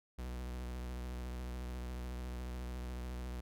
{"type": "tone with vibrato", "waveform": "45% pulse", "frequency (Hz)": 61.74, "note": "B1", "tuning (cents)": 0, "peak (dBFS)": -40, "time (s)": [0.18, 3.41], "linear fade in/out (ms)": 10, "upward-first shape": "sine", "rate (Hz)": 14, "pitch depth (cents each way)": 49, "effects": []}